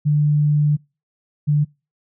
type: tone pair in turn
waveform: sine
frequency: 148.4 / 147.78 Hz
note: D3 / D3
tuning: +18 / +11 cents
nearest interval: unison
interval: 7 cents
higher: first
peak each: -13 dBFS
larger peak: neither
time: 0.05-0.77 / 1.47-1.65 s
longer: first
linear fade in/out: 20 ms
effects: noise-tail reverb RT60 0.3 s tail -26 dB re dry